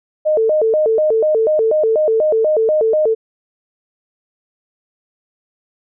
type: tone with vibrato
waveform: sine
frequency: 523.3 Hz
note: C5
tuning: in tune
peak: -11 dBFS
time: 0.25-3.15 s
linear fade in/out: 20 ms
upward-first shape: square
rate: 4.1 Hz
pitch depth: 280 cents each way
effects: none